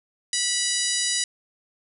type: harmonic tone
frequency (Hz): 978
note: B5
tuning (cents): -17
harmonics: 2 / 3 / 4 / 5 / 6 / 7 / 8 / 9 / 10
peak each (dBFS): -32 / -33 / -29 / -29 / -31 / -30 / -33 / -31 / -33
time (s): 0.33-1.24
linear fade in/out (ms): 2
effects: none